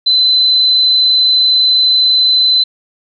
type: tone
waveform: sine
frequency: 4037 Hz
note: B7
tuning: 37 cents sharp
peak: -7 dBFS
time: 0.06-2.64 s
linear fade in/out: 10 ms
effects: none

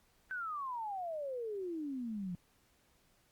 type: exponential sweep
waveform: sine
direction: down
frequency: 1552 to 171.5 Hz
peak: -37 dBFS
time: 0.31-2.35 s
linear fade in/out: 0 ms
effects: pink hiss -71 dBFS RMS until 3.31 s + Opus 48 kbps

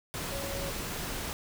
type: tone in noise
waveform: sine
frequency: 554.4 Hz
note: C#5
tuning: in tune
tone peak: -38 dBFS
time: 0.32-0.7 s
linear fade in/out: 0 ms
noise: pink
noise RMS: -36 dBFS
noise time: 0.14-1.33 s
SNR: -5 dB
effects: none

